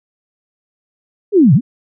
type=linear two-way sweep; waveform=sine; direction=down then up; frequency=436.1 to 115.5 to 283.1 Hz; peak=-5 dBFS; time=1.32-1.61 s; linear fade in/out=50 ms; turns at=1.54 s; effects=none